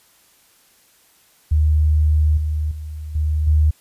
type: tone with level steps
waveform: sine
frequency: 76.5 Hz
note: D#2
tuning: 29 cents flat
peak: -12 / -18 / -27 / -16 / -11 dBFS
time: 1.51-3.71 s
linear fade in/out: 10 ms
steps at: 2.37 / 2.71 / 3.15 / 3.47 s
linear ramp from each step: 5 ms
effects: white hiss -55 dBFS RMS until 3.8 s + resampled to 32000 Hz